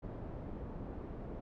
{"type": "low-pass noise", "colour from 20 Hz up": "pink", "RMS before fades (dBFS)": -44, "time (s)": [0.02, 1.41], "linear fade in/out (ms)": 20, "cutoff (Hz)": 630, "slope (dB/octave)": 12, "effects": []}